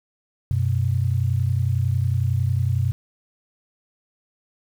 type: tone pair together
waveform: sine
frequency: 93.9 / 124.87 Hz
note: F#2 / B2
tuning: +26 / +20 cents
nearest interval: perfect fourth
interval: 494 cents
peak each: -21 dBFS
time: 0.51-2.92 s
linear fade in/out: 0 ms
effects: 8-bit